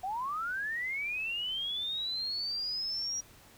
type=linear sweep; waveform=sine; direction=up; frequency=720 to 5740 Hz; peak=-32 dBFS; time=0.03-3.21 s; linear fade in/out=10 ms; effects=pink hiss -57 dBFS RMS until 3.57 s